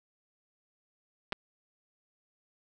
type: clicks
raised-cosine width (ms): 0.3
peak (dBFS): -17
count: 2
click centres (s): 1.323 / 1.328
effects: none